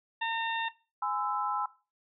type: harmonic tone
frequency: 911 Hz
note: A#5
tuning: 40 cents flat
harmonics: 1 / 2 / 3 / 4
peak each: -31 / -34 / -37 / -39 dBFS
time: 0.21-0.69 s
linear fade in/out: 10 ms
type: chord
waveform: sine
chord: Ab augmented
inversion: none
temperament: equal with one note detuned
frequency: 830.6 / 1020.8 / 1318.5 Hz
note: Ab5 / C6 / E6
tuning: 0 / -43 / 0 cents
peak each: -33 dBFS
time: 1.02-1.66 s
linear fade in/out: 5 ms
effects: noise-tail reverb RT60 0.3 s tail -17 dB re dry